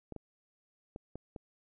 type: clicks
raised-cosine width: 2 ms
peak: -29 dBFS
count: 5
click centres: 0.123 / 0.163 / 0.961 / 1.156 / 1.362 s
effects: none